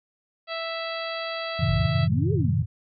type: harmonic tone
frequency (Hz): 659.3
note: E5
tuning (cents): 0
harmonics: 1 / 2 / 3 / 4 / 5 / 6 / 7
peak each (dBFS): -32 / -35 / -37 / -38 / -39 / -40 / -40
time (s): 0.47-2.08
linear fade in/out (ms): 50
type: chord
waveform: sine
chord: F# diminished seventh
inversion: none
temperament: just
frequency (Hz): 92.5 / 111 / 133.2 / 159.84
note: F#2 / A2 / C3 / Eb3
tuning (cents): 0 / +16 / +31 / +47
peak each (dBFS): -26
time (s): 1.59-2.63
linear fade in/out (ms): 10
type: exponential two-way sweep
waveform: sine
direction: up then down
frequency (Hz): 42.17 to 437.4 to 95.2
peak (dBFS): -27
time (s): 1.68-2.66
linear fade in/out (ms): 10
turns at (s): 2.33
effects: none